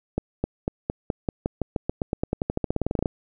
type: accelerating click train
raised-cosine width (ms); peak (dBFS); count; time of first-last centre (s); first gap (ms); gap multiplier
2; -10; 27; 0.18-3.058; 260; 0.92
effects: none